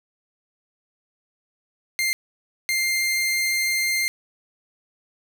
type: tone bursts at uneven times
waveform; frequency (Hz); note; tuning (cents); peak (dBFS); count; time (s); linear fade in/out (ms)
sawtooth; 2102; C7; +7; -17; 2; 1.99-2.13 / 2.69-4.08; 0
effects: none